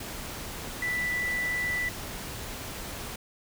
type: tone in noise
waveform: sine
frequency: 1975.5 Hz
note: B6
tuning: in tune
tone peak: -27 dBFS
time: 0.82-1.89 s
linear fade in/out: 5 ms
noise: pink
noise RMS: -38 dBFS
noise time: 0-3.16 s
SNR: +8 dB
effects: none